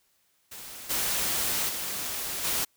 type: noise with level steps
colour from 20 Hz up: white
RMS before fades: -42 / -28 / -33 / -28 dBFS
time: 0.51-2.65 s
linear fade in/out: 10 ms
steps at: 0.89 / 1.68 / 2.43 s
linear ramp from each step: 20 ms
effects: white hiss -69 dBFS RMS until 2.76 s